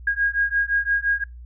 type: beating tone pair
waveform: sine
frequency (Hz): 1631 / 1636.8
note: G#6 / G#6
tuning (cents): -32 / -26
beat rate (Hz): 5.8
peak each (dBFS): -22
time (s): 0.07-1.24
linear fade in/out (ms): 5
effects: noise-tail reverb RT60 0.2 s tail -25 dB re dry + added 60 Hz sine -37 dBFS peak until 1.45 s